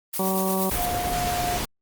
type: noise with tremolo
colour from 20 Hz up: blue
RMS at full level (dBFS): -27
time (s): 0.13-0.86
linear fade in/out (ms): 10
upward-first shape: triangle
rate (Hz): 8.6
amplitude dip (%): 50
type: harmonic tone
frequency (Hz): 190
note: F#3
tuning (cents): +46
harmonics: 1 / 2 / 3 / 4 / 5 / 6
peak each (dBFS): -25 / -28 / -30 / -31 / -32 / -33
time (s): 0.19-0.7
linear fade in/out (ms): 5
type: noise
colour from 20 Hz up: pink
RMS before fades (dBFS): -28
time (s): 0.71-1.65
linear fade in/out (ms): 2
type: tone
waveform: sine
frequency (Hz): 711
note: F5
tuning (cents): +31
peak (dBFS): -25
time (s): 0.75-1.6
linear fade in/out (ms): 50
effects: Opus 24 kbps